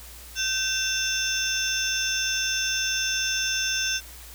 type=tone cluster; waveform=sine; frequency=1544 / 2700 / 3536 / 5390 / 6240 Hz; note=G6 / E7 / A7 / E8 / G8; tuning=-27 / +41 / +8 / +38 / -9 cents; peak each=-30 dBFS; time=0.35-4.01 s; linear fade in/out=50 ms; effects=added 60 Hz sine -45 dBFS peak until 4.34 s + white hiss -45 dBFS RMS until 4.34 s